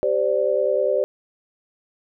sine chord, G suspended fourth, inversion none, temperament equal with one note detuned, 392 / 517.2 / 587.3 Hz, G4 / C5 / D5, 0 / -20 / 0 cents, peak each -24 / -21 / -21 dBFS, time 0.03-1.04 s, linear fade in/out 0 ms, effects none

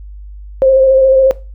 sine tone with vibrato, 530 Hz, C5, 22 cents sharp, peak -5 dBFS, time 0.62-1.31 s, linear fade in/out 0 ms, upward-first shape square, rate 14 Hz, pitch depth 20 cents each way, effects noise-tail reverb RT60 0.3 s tail -19 dB re dry + added 50 Hz sine -28 dBFS peak until 1.54 s

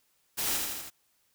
white noise with echo, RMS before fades -31 dBFS, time 0.37-0.58 s, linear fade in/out 20 ms, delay 81 ms, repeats 4, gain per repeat -3 dB, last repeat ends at 0.904 s, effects white hiss -71 dBFS RMS until 1.34 s

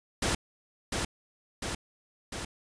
pink noise with echo, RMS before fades -28 dBFS, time 0.22-0.35 s, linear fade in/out 5 ms, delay 700 ms, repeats 3, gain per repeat -3 dB, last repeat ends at 2.45 s, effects resampled to 22050 Hz

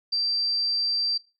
sine tone, 4695 Hz, D8, 1 cent flat, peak -22 dBFS, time 0.12-1.18 s, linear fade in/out 10 ms, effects noise-tail reverb RT60 0.3 s tail -21 dB re dry

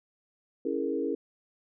sine chord, A# half-diminished seventh, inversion first, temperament equal, 277.2 / 329.6 / 415.3 / 466.2 Hz, C#4 / E4 / G#4 / A#4, 0 / 0 / 0 / 0 cents, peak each -33 dBFS, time 0.65-1.15 s, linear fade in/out 5 ms, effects none

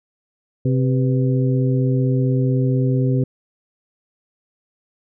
harmonic tone with a mistuned harmonic, 130.81 Hz, C3, in tune, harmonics 1 / 2 / 3 / 4, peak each -16 / -22 / -26 / -28 dBFS, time 0.65-3.24 s, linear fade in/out 5 ms, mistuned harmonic 4, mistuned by -90 cents, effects none

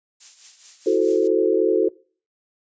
violet noise with tremolo, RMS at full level -33 dBFS, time 0.2-1.28 s, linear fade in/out 10 ms, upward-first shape triangle, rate 4.7 Hz, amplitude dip 70%
sine chord, F# half-diminished seventh, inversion third, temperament equal with one note detuned, 326.6 / 370 / 440 / 523.3 Hz, E4 / F#4 / A4 / C5, -16 / 0 / 0 / 0 cents, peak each -23 / -19 / -19 / -25 dBFS, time 0.86-1.89 s, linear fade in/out 10 ms
effects noise-tail reverb RT60 0.4 s tail -22 dB re dry + resampled to 16000 Hz

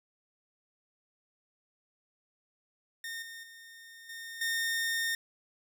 sawtooth tone with level steps, 1830 Hz, A#6, 32 cents flat, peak -34 / -40 / -46 / -38 / -26 dBFS, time 3.04-5.15 s, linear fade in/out 2 ms, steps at 3.22 / 3.43 / 4.09 / 4.41 s, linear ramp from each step 5 ms, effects none

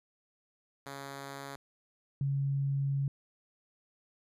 5% pulse / sine tone pair in turn, 138.59 / 138.59 Hz, C#3 / C#3, 0 / 0 cents, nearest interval unison, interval 0 cents, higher neither, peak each -30 / -28 dBFS, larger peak second, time 0.86-1.56 / 2.21-3.08 s, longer second, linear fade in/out 2 ms, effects resampled to 32000 Hz

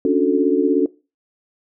sine chord, D major seventh, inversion third, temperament equal with one note detuned, 277.2 / 293.7 / 363.4 / 440 Hz, C#4 / D4 / F#4 / A4, 0 / 0 / -31 / 0 cents, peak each -19 dBFS, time 0.05-0.86 s, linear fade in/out 2 ms, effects noise-tail reverb RT60 0.3 s tail -20 dB re dry

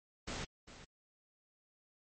pink noise with echo, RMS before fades -41 dBFS, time 0.27-0.45 s, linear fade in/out 10 ms, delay 400 ms, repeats 1, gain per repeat -13 dB, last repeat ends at 0.85 s, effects low-pass 8000 Hz 12 dB/octave + MP3 32 kbps

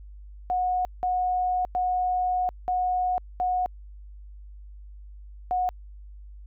sine tone bursts at uneven times, 729 Hz, F#5, 26 cents flat, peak -22 dBFS, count 6, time 0.5-0.85 / 1.03-1.65 / 1.75-2.49 / 2.68-3.18 / 3.4-3.66 / 5.51-5.69 s, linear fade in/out 0 ms, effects added 50 Hz sine -41 dBFS peak until 6.46 s

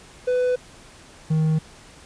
triangle tone pair in turn, 499.3 / 157.27 Hz, B4 / D#3, +19 / +19 cents, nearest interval octave + minor sixth, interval 2000 cents, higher first, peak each -16 / -15 dBFS, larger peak second, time 0.27-0.56 / 1.3-1.59 s, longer neither, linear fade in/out 10 ms, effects pink hiss -47 dBFS RMS until 2.05 s + resampled to 22050 Hz

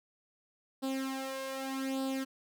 sawtooth tone with flanger, 266.8 Hz, C4, 34 cents sharp, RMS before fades -36 dBFS, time 0.82-2.25 s, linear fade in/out 20 ms, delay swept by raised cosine 0.23 to 1.83 ms, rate 0.83 Hz, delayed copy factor +0.75, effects none

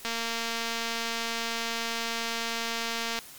click train, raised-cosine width 0.2 ms, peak -14 dBFS, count 723, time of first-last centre 0.05-3.189 s, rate 230 Hz, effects white hiss -47 dBFS RMS until 3.38 s + MP3 96 kbps

